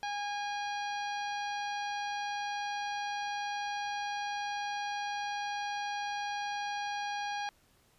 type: harmonic tone with a mistuned harmonic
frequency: 819 Hz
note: G#5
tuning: 24 cents flat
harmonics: 1 / 2 / 3 / 4 / 5 / 6 / 7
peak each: -35 / -41 / -45 / -47 / -49 / -51 / -52 dBFS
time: 0.03-7.49 s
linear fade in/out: 0 ms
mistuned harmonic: 6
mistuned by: -75 cents
effects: pink hiss -67 dBFS RMS until 7.98 s + resampled to 32000 Hz